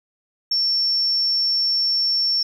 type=tone; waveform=sine; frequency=5440 Hz; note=F8; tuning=46 cents flat; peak=-17 dBFS; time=0.51-2.43 s; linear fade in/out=5 ms; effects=8-bit